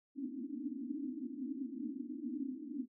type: band-pass noise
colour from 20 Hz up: pink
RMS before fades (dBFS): -42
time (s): 0.15-2.88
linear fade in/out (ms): 50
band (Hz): 240 to 310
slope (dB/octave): 96
effects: none